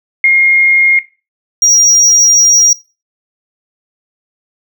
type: tone pair in turn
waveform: sine / triangle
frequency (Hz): 2136 / 5702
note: C7 / F8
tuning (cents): +35 / +35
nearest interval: octave + perfect fourth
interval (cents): 1700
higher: second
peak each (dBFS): -4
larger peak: neither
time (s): 0.24-0.99 / 1.62-2.73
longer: second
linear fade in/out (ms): 2
effects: noise-tail reverb RT60 0.3 s tail -17 dB re dry